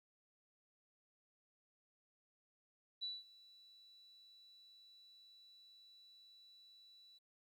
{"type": "tone with ADSR envelope", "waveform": "sine", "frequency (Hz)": 3951, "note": "B7", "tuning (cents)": 0, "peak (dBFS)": -39, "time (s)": [3.01, 7.19], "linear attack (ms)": 22, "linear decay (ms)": 200, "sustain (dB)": -22, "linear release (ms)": 17, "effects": ["13-bit"]}